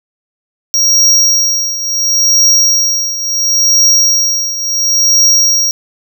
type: tone with tremolo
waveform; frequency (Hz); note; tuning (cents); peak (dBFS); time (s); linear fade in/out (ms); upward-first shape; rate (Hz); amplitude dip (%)
square; 5640; F8; +16; -5; 0.74-5.71; 0; triangle; 0.72; 75
effects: none